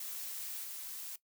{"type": "noise with level steps", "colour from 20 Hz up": "blue", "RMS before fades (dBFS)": [-42, -44], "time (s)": [0, 1.16], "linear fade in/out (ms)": 5, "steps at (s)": 0.63, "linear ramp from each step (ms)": 20, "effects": ["noise-tail reverb RT60 0.1 s tail -17 dB re dry"]}